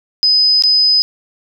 sine tone with dropouts, 5020 Hz, D#8, 15 cents sharp, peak -8 dBFS, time 0.23-1.02 s, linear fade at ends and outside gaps 0 ms, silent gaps 0.623-0.637 s, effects 8-bit

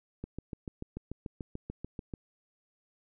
click train, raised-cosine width 3 ms, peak -25 dBFS, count 14, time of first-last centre 0.24-2.138 s, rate 6.85 Hz, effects none

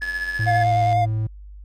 triangle tone with tremolo, 1710 Hz, A6, 50 cents flat, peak -20 dBFS, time 0.01-0.64 s, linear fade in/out 20 ms, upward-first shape sine, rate 15 Hz, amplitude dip 50%
click train, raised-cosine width 0.2 ms, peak -22 dBFS, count 82, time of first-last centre 0.02-0.928 s, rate 89.2 Hz
triangle tone with pitch glide, 110.6 to 109.14 Hz, A2 to A2, +9 to -14 cents, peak -18 dBFS, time 0.39-1.27 s, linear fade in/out 5 ms, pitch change -23 cents, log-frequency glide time 0.64-0.86 s
triangle tone with vibrato, 705 Hz, F5, 16 cents sharp, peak -15 dBFS, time 0.46-1.06 s, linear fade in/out 20 ms, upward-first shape square, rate 9.9 Hz, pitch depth 17 cents each way
effects added 50 Hz sine -37 dBFS peak until 1.64 s

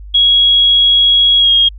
sine tone with pitch glide, 3318 to 3261 Hz, G#7 to G#7, -2 to -32 cents, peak -6 dBFS, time 0.14-1.69 s, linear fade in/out 10 ms, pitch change -30 cents, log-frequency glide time 1.38-1.5 s, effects added 50 Hz sine -28 dBFS peak until 1.78 s

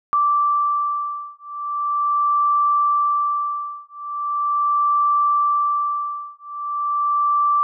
sine beating tone pair, 1169 / 1169.4 Hz, D6 / D6, -8 / -8 cents, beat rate 0.4 Hz, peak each -20 dBFS, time 0.13-7.63 s, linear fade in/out 0 ms, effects none

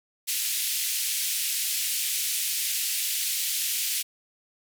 white band-pass noise, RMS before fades -28 dBFS, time 0.27-4.03 s, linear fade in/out 20 ms, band 2300 to 15000 Hz, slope 24 dB/octave, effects none

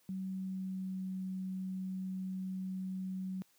sine tone with pitch glide, 189.3 to 187.78 Hz, F#3 to F#3, +40 to +26 cents, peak -36 dBFS, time 0.09-3.42 s, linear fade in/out 0 ms, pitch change -14 cents, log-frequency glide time 0.31-1.11 s, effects white hiss -70 dBFS RMS until 3.58 s + high-pass 100 Hz 12 dB/octave

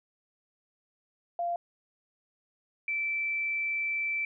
sine tone pair in turn, 692 / 2328 Hz, F5 / D7, -16 / -16 cents, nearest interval octave + major sixth, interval 2100 cents, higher second, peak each -28 dBFS, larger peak neither, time 1.39-1.56 / 2.88-4.25 s, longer second, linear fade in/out 2 ms, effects none

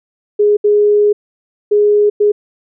sine tone bursts at uneven times, 415.3 Hz, G#4, in tune, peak -7 dBFS, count 4, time 0.39-0.57 / 0.64-1.13 / 1.71-2.1 / 2.2-2.32 s, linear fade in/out 10 ms, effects none

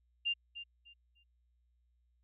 sine tone with echo, 2794 Hz, F7, in tune, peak -30 dBFS, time 0.25-0.34 s, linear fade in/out 20 ms, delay 300 ms, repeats 3, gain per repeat -12 dB, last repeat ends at 1.24 s, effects added 60 Hz sine -70 dBFS peak until 2.23 s

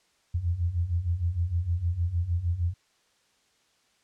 sine beating tone pair, 82.4 / 88.9 Hz, E2 / F2, 0 / +31 cents, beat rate 6.5 Hz, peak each -30 / -26 dBFS, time 0.34-2.74 s, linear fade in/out 10 ms, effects white hiss -67 dBFS RMS until 4.03 s + low-pass 7000 Hz 12 dB/octave

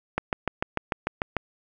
click train, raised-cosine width 0.5 ms, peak -9 dBFS, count 9, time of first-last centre 0.18-1.367 s, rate 6.74 Hz, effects none

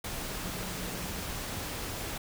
sine tone in noise, 181.5 Hz, F#3, 33 cents flat, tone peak -42 dBFS, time 0.43-1.1 s, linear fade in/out 5 ms, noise pink, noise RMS -37 dBFS, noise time 0.04-2.18 s, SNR -8 dB, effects none

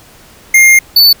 square tone pair in turn, 2120 / 4492 Hz, C7 / C#8, +22 / +22 cents, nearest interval octave + minor second, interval 1300 cents, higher second, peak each -3 dBFS, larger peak neither, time 0.54-0.79 / 0.96-1.13 s, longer first, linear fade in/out 5 ms, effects pink hiss -40 dBFS RMS until 1.2 s

